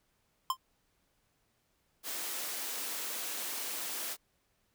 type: tone with exponential decay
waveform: square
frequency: 1044 Hz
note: C6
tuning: 4 cents flat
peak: -25 dBFS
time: 0.5-0.57 s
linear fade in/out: 2 ms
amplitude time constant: 15 ms
type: high-pass noise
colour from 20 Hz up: white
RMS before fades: -38 dBFS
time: 2.03-4.17 s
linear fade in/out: 50 ms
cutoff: 240 Hz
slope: 24 dB/octave
effects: pink hiss -75 dBFS RMS until 4.74 s